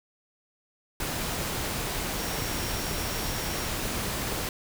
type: tone in noise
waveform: sine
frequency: 5588 Hz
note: F8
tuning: in tune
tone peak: -41 dBFS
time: 2.19-3.68 s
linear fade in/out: 2 ms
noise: pink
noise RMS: -31 dBFS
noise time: 1-4.49 s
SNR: -13 dB
effects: none